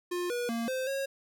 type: tone with pitch steps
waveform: square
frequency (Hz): 354.4 / 483.7 / 231.3 / 519 / 545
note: F4 / B4 / A#3 / C5 / C#5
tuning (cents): +25 / -36 / -13 / -14 / -29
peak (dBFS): -31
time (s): 0.11-1.06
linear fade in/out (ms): 10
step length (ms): 190
effects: none